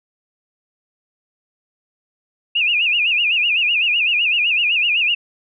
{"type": "tone with vibrato", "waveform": "sine", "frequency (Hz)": 2637, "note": "E7", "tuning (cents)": 0, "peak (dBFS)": -14, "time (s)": [2.55, 5.15], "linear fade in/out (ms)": 10, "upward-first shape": "sine", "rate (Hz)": 7.9, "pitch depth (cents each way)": 160, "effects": []}